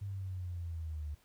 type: linear sweep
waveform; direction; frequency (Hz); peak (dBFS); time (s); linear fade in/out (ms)
sine; down; 100.7 to 72.7; -37; 0.01-1.15; 10
effects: pink hiss -68 dBFS RMS until 1.24 s